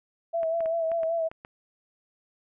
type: tone with vibrato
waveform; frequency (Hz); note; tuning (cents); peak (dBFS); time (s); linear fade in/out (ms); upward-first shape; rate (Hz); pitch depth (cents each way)
sine; 659.3; E5; 0; -24; 0.33-1.29; 20; sine; 5.2; 39
type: clicks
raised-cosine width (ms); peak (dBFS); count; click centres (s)
0.5; -27; 7; 0.432 / 0.606 / 0.659 / 0.917 / 1.033 / 1.315 / 1.449
effects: none